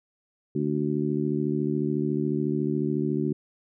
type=harmonic tone; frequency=74 Hz; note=D2; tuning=14 cents sharp; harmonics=2 / 3 / 4 / 5; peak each=-29 / -29 / -29 / -29 dBFS; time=0.55-3.33 s; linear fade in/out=5 ms; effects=none